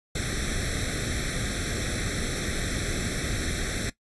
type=noise with comb filter; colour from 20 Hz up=pink; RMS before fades=-29 dBFS; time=0.15-3.9 s; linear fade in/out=5 ms; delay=0.52 ms; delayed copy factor=+1; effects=noise-tail reverb RT60 0.1 s tail -17 dB re dry + resampled to 24000 Hz